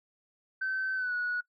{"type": "tone with pitch glide", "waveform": "sine", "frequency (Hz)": [1537, 1462.5], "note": ["G6", "F#6"], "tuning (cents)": [-35, -21], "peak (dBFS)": -28, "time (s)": [0.61, 1.41], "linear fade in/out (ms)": 10, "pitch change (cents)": -86, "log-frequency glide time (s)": [0.95, 1.14], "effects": ["noise-tail reverb RT60 0.1 s tail -22 dB re dry", "tanh soft clip ceiling -25 dBFS"]}